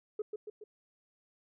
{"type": "tone with echo", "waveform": "sine", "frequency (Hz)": 423.5, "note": "G#4", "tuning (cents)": 34, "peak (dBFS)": -30, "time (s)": [0.19, 0.22], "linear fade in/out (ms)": 5, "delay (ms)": 140, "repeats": 3, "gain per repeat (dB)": -5, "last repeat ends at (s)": 0.64, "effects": ["tanh soft clip ceiling -29 dBFS"]}